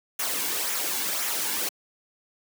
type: noise with flanger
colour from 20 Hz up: white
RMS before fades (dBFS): -28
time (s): 0.19-1.69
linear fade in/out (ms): 5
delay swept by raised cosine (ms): 0.22 to 1.62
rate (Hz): 1.9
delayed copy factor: -0.5
effects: high-pass 200 Hz 12 dB/octave